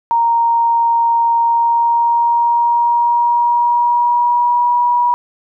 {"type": "tone with pitch glide", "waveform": "sine", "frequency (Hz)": [931, 966.1], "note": ["A#5", "B5"], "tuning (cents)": [-2, -38], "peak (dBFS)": -10, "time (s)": [0.11, 5.14], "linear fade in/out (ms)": 0, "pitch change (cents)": 64, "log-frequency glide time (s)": [1.38, 4.74], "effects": []}